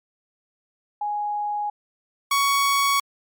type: tone pair in turn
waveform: sine / sawtooth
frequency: 830.6 / 1117.8 Hz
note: G#5 / C#6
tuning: 0 / +14 cents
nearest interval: perfect fourth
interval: 514 cents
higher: second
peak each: -23 / -14 dBFS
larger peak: second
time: 1.01-1.7 / 2.31-3 s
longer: neither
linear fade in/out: 5 ms
effects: MP3 96 kbps